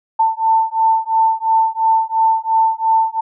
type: beating tone pair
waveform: sine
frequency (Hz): 891 / 893.9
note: A5 / A5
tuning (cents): +22 / +27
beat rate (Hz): 2.9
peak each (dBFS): -15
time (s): 0.19-3.21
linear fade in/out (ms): 10
effects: none